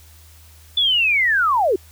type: linear sweep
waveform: sine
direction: down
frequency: 3505 to 337.9 Hz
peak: -14 dBFS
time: 0.77-1.76 s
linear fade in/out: 5 ms
effects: added 79 Hz sine -45 dBFS peak until 1.91 s + white hiss -50 dBFS RMS until 1.91 s

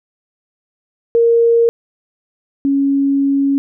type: tone pair in turn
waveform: sine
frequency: 465.1 / 277.1 Hz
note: A#4 / C#4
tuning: -4 / -1 cents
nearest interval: major sixth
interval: 897 cents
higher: first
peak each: -8 / -11 dBFS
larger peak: first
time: 1.15-1.69 / 2.65-3.58 s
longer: second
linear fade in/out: 0 ms
effects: none

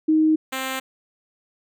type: tone pair in turn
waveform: sine / 5% pulse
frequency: 313 / 263.2 Hz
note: D#4 / C4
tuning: +10 / +10 cents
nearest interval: minor third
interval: 300 cents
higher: first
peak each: -14 dBFS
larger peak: neither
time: 0.08-0.36 / 0.52-0.8 s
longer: neither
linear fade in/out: 10 ms
effects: none

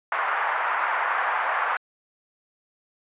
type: band-pass noise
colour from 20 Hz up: pink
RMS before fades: -25 dBFS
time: 0.12-1.77 s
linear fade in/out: 2 ms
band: 820 to 1800 Hz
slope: 24 dB/octave
effects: resampled to 8000 Hz

